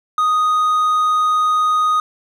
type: tone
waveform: triangle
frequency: 1244 Hz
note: D#6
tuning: 1 cent flat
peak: -11 dBFS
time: 0.18-2 s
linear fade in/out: 2 ms
effects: none